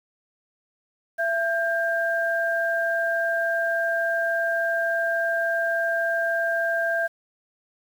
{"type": "tone pair together", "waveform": "sine", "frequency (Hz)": [670, 1593.5], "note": ["E5", "G6"], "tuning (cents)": [28, 28], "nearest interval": "octave + minor third", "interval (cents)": 1500, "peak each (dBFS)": -24, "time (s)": [1.18, 7.08], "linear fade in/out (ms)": 20, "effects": ["8-bit"]}